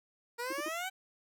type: exponential sweep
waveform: 15% pulse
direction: up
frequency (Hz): 466.2 to 776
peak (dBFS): -29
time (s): 0.38-0.9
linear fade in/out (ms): 20
type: tone bursts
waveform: triangle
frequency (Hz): 329.9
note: E4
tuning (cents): +1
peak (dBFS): -35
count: 3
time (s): 0.5-0.686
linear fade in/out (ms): 5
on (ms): 28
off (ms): 51
effects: none